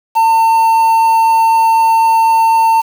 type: tone with quantisation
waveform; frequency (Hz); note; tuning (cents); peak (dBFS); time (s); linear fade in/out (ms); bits
triangle; 902; A5; +43; -5; 0.15-2.82; 20; 5
effects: none